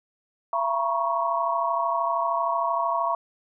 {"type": "tone cluster", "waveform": "sine", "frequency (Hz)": [676, 935, 968, 1105], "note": ["E5", "A#5", "B5", "C#6"], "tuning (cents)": [43, 5, -35, -6], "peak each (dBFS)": [-27, -31, -28, -26], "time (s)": [0.53, 3.15], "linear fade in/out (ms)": 2, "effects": []}